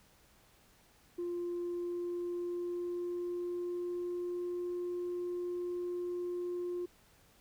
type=tone with pitch glide; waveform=sine; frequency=349.2 to 353.9 Hz; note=F4 to F4; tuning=0 to +23 cents; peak=-33 dBFS; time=1.18-6.86 s; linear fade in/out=10 ms; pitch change=+23 cents; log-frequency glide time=1.47-4.72 s; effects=tanh soft clip ceiling -32 dBFS + pink hiss -65 dBFS RMS until 7.4 s